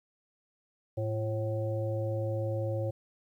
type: harmonic tone with a mistuned harmonic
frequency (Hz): 108.5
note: A2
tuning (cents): -24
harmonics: 1 / 3 / 5 / 7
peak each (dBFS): -31 / -39 / -34 / -47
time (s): 0.97-2.91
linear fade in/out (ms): 10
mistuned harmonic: 3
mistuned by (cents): +86
effects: 11-bit